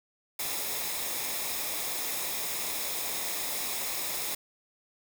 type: noise with comb filter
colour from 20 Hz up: white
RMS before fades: -33 dBFS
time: 0.39-4.35 s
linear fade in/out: 5 ms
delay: 0.67 ms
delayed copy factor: -0.5
effects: none